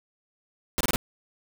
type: noise bursts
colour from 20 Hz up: pink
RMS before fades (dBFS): -25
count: 4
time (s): 0.78-0.959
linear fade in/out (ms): 0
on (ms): 26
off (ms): 25
effects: none